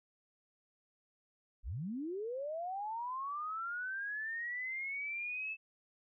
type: linear sweep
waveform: sine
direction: up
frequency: 35 to 2637 Hz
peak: -37 dBFS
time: 1.63-5.57 s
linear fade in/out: 50 ms
effects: none